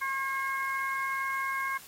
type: harmonic tone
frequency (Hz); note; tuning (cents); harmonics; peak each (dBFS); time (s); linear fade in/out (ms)
539; C#5; -49; 2 / 3 / 4; -32 / -34 / -35; 0.01-1.78; 10
effects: white hiss -50 dBFS RMS until 1.87 s + AAC 48 kbps